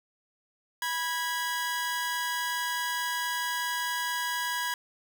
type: tone pair together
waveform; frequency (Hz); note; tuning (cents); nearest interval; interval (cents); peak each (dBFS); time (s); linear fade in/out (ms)
sawtooth; 980 / 1648.2; B5 / G#6; -14 / -14; major sixth; 900; -28; 0.82-4.74; 2
effects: none